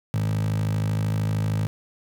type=tone with high-pass filter; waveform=15% pulse; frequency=53 Hz; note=G#1; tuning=36 cents sharp; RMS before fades=-24 dBFS; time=0.14-1.67 s; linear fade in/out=0 ms; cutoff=120 Hz; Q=7.6; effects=none